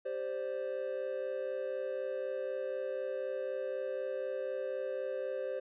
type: chord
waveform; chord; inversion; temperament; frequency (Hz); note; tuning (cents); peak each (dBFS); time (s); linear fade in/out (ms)
triangle; G suspended fourth; none; equal; 392 / 523.3 / 587.3; G4 / C5 / D5; 0 / 0 / 0; -40 / -34 / -40; 0.05-5.6; 10
effects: resampled to 8000 Hz